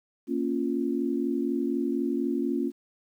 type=chord; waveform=sine; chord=Bb minor; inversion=none; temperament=equal; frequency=233.1 / 277.2 / 349.2 Hz; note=Bb3 / Db4 / F4; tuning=0 / 0 / 0 cents; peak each=-30 / -28 / -30 dBFS; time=0.27-2.72 s; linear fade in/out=50 ms; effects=10-bit